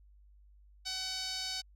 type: tone with band-pass filter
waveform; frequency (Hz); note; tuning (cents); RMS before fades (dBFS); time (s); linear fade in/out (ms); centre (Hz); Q
sawtooth; 753; F#5; +30; -38; 0.85-1.62; 20; 4700; 3.3
effects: added 50 Hz sine -57 dBFS peak until 1.75 s